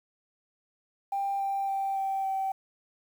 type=tone with pitch steps; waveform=sine; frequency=792 / 787 / 782 / 777 / 772.1 Hz; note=G5 / G5 / G5 / G5 / G5; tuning=+18 / +7 / -4 / -16 / -26 cents; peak=-26 dBFS; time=1.12-2.52 s; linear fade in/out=5 ms; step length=280 ms; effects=tanh soft clip ceiling -23 dBFS + 9-bit